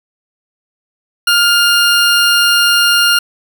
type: tone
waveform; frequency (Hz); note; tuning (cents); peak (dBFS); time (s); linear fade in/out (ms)
20% pulse; 1408; F6; +14; -3; 1.27-3.19; 5
effects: none